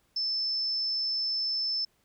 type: tone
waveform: sine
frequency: 5274 Hz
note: E8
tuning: in tune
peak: -27 dBFS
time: 0.16-1.85 s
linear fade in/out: 5 ms
effects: pink hiss -70 dBFS RMS until 2.04 s